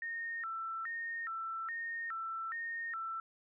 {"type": "tone with vibrato", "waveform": "sine", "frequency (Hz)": 1568, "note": "G6", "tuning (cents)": 0, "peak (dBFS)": -37, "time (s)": [0.02, 3.2], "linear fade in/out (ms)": 2, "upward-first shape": "square", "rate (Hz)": 1.2, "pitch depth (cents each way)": 280, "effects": []}